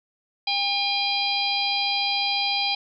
harmonic tone, 806 Hz, G5, 48 cents sharp, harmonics 1 / 3 / 4 / 5 / 6, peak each -28 / -28 / -28 / -28 / -28 dBFS, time 0.47-2.75 s, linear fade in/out 5 ms, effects none

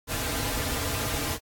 pink noise with comb filter, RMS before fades -29 dBFS, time 0.07-1.39 s, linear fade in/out 50 ms, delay 5.4 ms, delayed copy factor -0.8, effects AAC 64 kbps

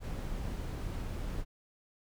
brown noise, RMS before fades -37 dBFS, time 0-1.45 s, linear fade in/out 50 ms, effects none

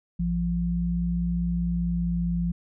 sine tone pair together, 57.5 / 172.9 Hz, A#1 / F3, -23 / -17 cents, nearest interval octave + perfect fifth, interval 1906 cents, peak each -29 / -24 dBFS, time 0.19-2.52 s, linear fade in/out 10 ms, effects none

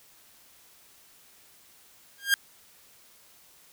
sawtooth tone with exponential growth, 1611 Hz, G6, 47 cents sharp, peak -12 dBFS, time 2.18-2.34 s, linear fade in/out 1 ms, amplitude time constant 33 ms, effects white hiss -57 dBFS RMS until 3.72 s

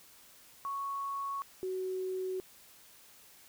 sine tone pair in turn, 1108.7 / 373.5 Hz, C#6 / F#4, 0 / +16 cents, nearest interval octave + perfect fifth, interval 1884 cents, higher first, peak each -34 / -33 dBFS, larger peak second, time 0.65-1.42 / 1.63-2.4 s, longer neither, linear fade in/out 0 ms, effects white hiss -58 dBFS RMS until 3.48 s

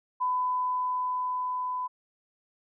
sine tone with level ramp, 1003 Hz, B5, 26 cents sharp, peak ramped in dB -24 to -29 dBFS, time 0.2-1.88 s, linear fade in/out 20 ms, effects none

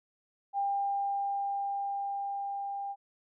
sine tone with level ramp, 798 Hz, G5, 31 cents sharp, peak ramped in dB -27 to -34 dBFS, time 0.53-2.96 s, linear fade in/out 50 ms, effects none

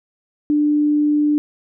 sine tone, 296.8 Hz, D4, 18 cents sharp, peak -13 dBFS, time 0.5-1.38 s, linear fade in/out 0 ms, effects none

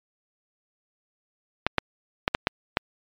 clicks, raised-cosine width 0.3 ms, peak -3 dBFS, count 6, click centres 1.666 / 1.783 / 2.279 / 2.349 / 2.471 / 2.771 s, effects low-pass 4000 Hz 12 dB/octave + MP3 96 kbps

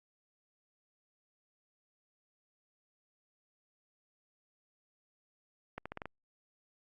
accelerating click train, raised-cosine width 0.5 ms, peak -25 dBFS, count 6, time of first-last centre 5.78-6.056 s, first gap 76 ms, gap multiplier 0.84, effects Opus 48 kbps

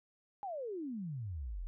sine exponential sweep, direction down, 835 to 37.35 Hz, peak -38 dBFS, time 0.43-1.67 s, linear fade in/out 0 ms, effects none

